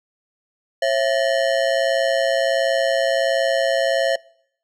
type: ring-modulated tone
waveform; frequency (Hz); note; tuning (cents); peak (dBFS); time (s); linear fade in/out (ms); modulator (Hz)
square; 605; D#5; -49; -14; 0.82-4.16; 5; 60.7
effects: noise-tail reverb RT60 0.7 s tail -25 dB re dry + low-pass 6000 Hz 12 dB/octave